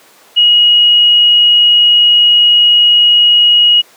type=tone; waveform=sine; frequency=2895 Hz; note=F#7; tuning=38 cents flat; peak=-4 dBFS; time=0.36-3.82 s; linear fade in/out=20 ms; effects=pink hiss -43 dBFS RMS until 3.96 s + high-pass 400 Hz 12 dB/octave